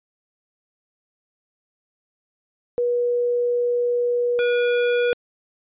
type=tone pair in turn; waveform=sine / square; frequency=483.9 / 483.9 Hz; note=B4 / B4; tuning=-35 / -35 cents; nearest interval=unison; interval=0 cents; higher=neither; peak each=-18 dBFS; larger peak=neither; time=2.78-4.39 / 4.39-5.13 s; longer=first; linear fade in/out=0 ms; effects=resampled to 8000 Hz